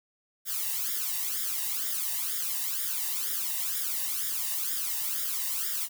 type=noise with flanger; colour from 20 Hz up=blue; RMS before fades=-31 dBFS; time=0.45-5.89 s; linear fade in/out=50 ms; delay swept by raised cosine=0.57 to 1.08 ms; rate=2.1 Hz; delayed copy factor=+0.9; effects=none